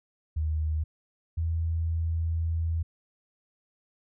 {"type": "tone pair in turn", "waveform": "sine", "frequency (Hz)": [77.78, 82.17], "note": ["D#2", "E2"], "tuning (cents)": [0, -5], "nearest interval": "minor second", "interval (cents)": 95, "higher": "second", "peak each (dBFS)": -25, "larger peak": "neither", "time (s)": [[0.36, 0.84], [1.37, 2.83]], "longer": "second", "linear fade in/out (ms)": 10, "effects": []}